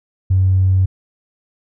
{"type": "tone with tanh clipping", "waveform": "triangle", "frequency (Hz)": 94, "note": "F#2", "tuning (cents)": 28, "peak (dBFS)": -10, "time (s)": [0.3, 0.86], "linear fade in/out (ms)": 10, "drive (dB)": 4, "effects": []}